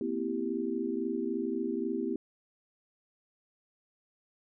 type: chord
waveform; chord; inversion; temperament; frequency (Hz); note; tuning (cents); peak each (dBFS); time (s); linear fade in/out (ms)
sine; C dominant seventh; third; equal with one note detuned; 233.1 / 256.8 / 329.6 / 392; Bb3 / C4 / E4 / G4; 0 / -32 / 0 / 0; -37 / -35 / -35 / -35; 0.01-2.16; 2
effects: none